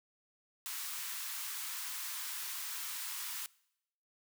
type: high-pass noise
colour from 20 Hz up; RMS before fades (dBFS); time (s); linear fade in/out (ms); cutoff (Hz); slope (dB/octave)
white; -41; 0.66-3.46; 0; 920; 48
effects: noise-tail reverb RT60 0.8 s tail -23 dB re dry